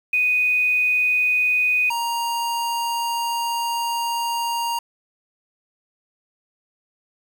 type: tone pair in turn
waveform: sine / square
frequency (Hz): 2489 / 936.6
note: D#7 / A#5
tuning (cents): 0 / +8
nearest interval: octave + perfect fourth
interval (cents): 1692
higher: first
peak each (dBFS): -16 / -22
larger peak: first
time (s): 0.13-1.9 / 1.9-4.79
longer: second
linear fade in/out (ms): 5
effects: 7-bit